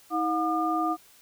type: tone cluster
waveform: sine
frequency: 319.6 / 720 / 1208 Hz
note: D#4 / F#5 / D6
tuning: +47 / -47 / +48 cents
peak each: -28 dBFS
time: 0.1-0.97 s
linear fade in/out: 50 ms
effects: white hiss -56 dBFS RMS until 1.21 s